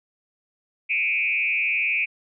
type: tone with frequency modulation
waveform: sine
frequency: 2414 Hz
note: D7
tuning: 47 cents sharp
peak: -20 dBFS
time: 0.89-2.06 s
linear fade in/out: 20 ms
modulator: 158 Hz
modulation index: 1.2
effects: none